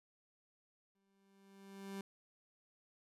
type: tone with exponential growth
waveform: 30% pulse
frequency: 196 Hz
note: G3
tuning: in tune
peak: -39 dBFS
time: 0.95-2.01 s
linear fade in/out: 2 ms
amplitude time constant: 230 ms
effects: resampled to 32000 Hz